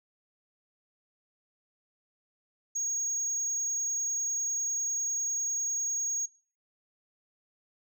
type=tone; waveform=sine; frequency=6590 Hz; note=G#8; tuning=14 cents flat; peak=-27 dBFS; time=2.75-6.26 s; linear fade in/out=10 ms; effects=noise-tail reverb RT60 0.4 s tail -20 dB re dry + tanh soft clip ceiling -27 dBFS